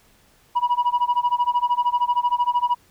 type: tone with tremolo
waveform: sine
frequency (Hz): 971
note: B5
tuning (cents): -30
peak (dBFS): -12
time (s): 0.55-2.75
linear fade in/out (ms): 20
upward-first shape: sine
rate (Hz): 13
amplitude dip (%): 95
effects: tanh soft clip ceiling -14 dBFS + pink hiss -57 dBFS RMS until 2.9 s